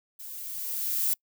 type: noise with level ramp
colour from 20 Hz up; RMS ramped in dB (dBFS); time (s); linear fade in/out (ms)
violet; -42 to -25; 0.19-1.14; 10
effects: noise-tail reverb RT60 0.1 s tail -26 dB re dry